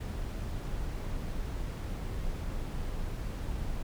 brown noise, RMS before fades -35 dBFS, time 0-3.83 s, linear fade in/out 10 ms, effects none

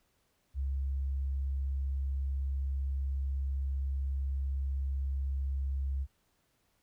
sine tone, 67.9 Hz, C#2, 35 cents flat, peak -30 dBFS, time 0.54-6.07 s, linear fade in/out 50 ms, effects pink hiss -74 dBFS RMS until 6.82 s

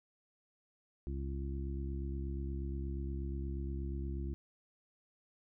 harmonic tone, 68.4 Hz, C#2, 23 cents flat, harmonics 1 / 2 / 3 / 4 / 5, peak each -37 / -45 / -48 / -50 / -47 dBFS, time 1.07-4.34 s, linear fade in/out 0 ms, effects none

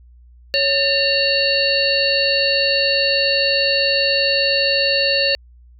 harmonic tone with a mistuned harmonic, 554.4 Hz, C#5, in tune, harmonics 1 / 3 / 5 / 7 / 8, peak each -20 / -24 / -20 / -28 / -18 dBFS, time 0.54-5.35 s, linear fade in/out 0 ms, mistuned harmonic 3, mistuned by +130 cents, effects added 60 Hz sine -43 dBFS peak until 5.79 s

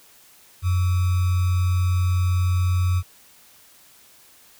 sine tone with sample-and-hold, 90 Hz, F#2, 47 cents flat, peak -17 dBFS, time 0.62-3.03 s, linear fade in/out 50 ms, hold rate 1225 Hz, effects white hiss -52 dBFS RMS until 4.59 s

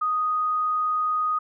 sine tone, 1244.5 Hz, D#6, in tune, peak -21 dBFS, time 0.01-1.39 s, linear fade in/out 10 ms, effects none

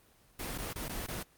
pink noise with dropouts, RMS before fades -38 dBFS, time 0.39-1.23 s, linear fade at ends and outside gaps 5 ms, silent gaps 0.579-0.583 / 0.732-0.758 / 0.884-0.893 / 1.066-1.083 s, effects pink hiss -64 dBFS RMS until 1.37 s + Opus 24 kbps

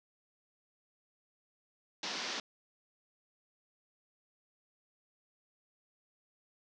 white band-pass noise, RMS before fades -39 dBFS, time 2.03-2.4 s, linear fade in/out 2 ms, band 180 to 5800 Hz, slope 48 dB/octave, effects none

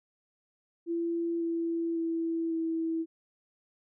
sine tone with pitch steps, 337.4 / 333.7 / 330.1 / 326.5 Hz, E4 / E4 / E4 / E4, +40 / +21 / +2 / -17 cents, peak -28 dBFS, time 0.86-3.06 s, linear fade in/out 50 ms, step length 550 ms, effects none

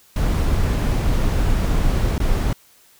brown noise with dropouts, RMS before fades -18 dBFS, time 0.16-2.53 s, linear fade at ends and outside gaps 2 ms, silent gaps 2.18-2.201 s, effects white hiss -53 dBFS RMS until 2.99 s

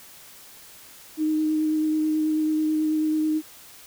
sine tone with vibrato, 310 Hz, D#4, 6 cents flat, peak -20 dBFS, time 1.17-3.42 s, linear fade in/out 50 ms, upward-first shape sine, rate 9.2 Hz, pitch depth 12 cents each way, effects white hiss -47 dBFS RMS until 3.86 s

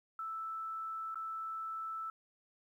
sine tone with dropouts, 1318.5 Hz, E6, in tune, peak -38 dBFS, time 0.19-2.1 s, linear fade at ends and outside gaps 2 ms, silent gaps 1.145-1.156 s, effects 12-bit

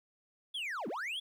triangle linear two-way sweep, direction down then up, 3486 to 185 to 3486 Hz, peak -34 dBFS, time 0.54-1.2 s, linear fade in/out 10 ms, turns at 0.88 s, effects 12-bit

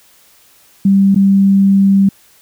sine tone with dropouts, 196 Hz, G3, in tune, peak -6 dBFS, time 0.85-2.09 s, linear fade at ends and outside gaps 5 ms, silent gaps 1.147-1.159 s, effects white hiss -48 dBFS RMS until 2.41 s

